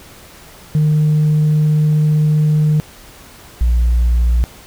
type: tone pair in turn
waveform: sine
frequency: 152.5 / 59.27 Hz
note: D#3 / A#1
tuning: -34 / +29 cents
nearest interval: octave + major third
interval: 1637 cents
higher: first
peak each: -8 dBFS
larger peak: neither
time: 0.75-2.8 / 3.61-4.44 s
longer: first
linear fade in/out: 0 ms
effects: tanh soft clip ceiling -8 dBFS + pink hiss -40 dBFS RMS until 4.66 s